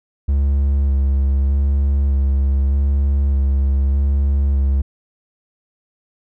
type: tone with vibrato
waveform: triangle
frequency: 69 Hz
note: C#2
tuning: 7 cents flat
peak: -11 dBFS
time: 0.28-4.82 s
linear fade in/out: 10 ms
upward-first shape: square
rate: 0.82 Hz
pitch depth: 18 cents each way
effects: none